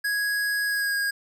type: tone with pitch glide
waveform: square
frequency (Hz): 1661.2 to 1633.6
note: G#6 to G#6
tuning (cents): 0 to -29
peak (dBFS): -24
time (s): 0.04-1.11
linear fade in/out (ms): 10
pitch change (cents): -29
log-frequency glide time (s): 0.66-0.96
effects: none